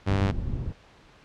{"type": "tone", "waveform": "sawtooth", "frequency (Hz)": 97.9, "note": "G2", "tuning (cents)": -2, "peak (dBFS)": -18, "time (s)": [0.06, 0.32], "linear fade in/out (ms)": 20}
{"type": "low-pass noise", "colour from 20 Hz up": "white", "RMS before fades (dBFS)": -30, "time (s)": [0.09, 0.73], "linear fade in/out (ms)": 10, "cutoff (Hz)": 110, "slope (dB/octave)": 12}
{"effects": ["pink hiss -54 dBFS RMS until 1.24 s", "low-pass 4000 Hz 12 dB/octave"]}